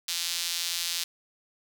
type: tone with high-pass filter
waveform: sawtooth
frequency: 171.4 Hz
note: F3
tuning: 32 cents flat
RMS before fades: -31 dBFS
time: 0.08-1.04 s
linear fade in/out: 5 ms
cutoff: 4000 Hz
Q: 1.5
effects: none